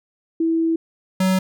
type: tone pair in turn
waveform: sine / square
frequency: 327.5 / 187.51 Hz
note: E4 / F#3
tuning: -11 / +23 cents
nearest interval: minor seventh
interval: 966 cents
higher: first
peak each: -16 dBFS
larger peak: neither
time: 0.4-0.76 / 1.2-1.39 s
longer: first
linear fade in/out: 5 ms
effects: none